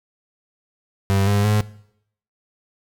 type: tone with pitch steps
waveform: 35% pulse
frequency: 98 / 101.69 / 105.52 Hz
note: G2 / G#2 / G#2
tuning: 0 / -36 / +28 cents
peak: -14 dBFS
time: 1.1-1.61 s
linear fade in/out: 0 ms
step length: 170 ms
effects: noise-tail reverb RT60 0.7 s tail -19 dB re dry